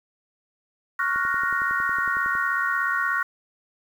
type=chord; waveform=sine; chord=Gb major seventh; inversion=second; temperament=equal with one note detuned; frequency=1108.7 / 1403.4 / 1480 / 1864.7 Hz; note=Db6 / F6 / Gb6 / Bb6; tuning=0 / +8 / 0 / 0 cents; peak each=-27 dBFS; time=0.99-3.23 s; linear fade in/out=5 ms
type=click train; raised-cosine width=2 ms; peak=-28 dBFS; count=14; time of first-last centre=1.16-2.353 s; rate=10.9 Hz
effects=8-bit